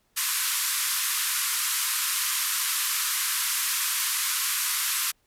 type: band-pass noise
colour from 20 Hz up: white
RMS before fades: -27 dBFS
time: 0.16-5.12 s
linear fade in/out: 20 ms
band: 980 to 14000 Hz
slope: 96 dB/octave
effects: pink hiss -69 dBFS RMS until 5.26 s